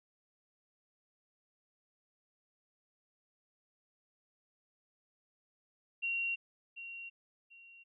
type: tone with echo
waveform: sine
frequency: 2750 Hz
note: F7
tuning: 27 cents flat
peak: -32 dBFS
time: 6.02-6.36 s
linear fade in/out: 20 ms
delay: 740 ms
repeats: 2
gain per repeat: -11 dB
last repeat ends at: 7.84 s
effects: none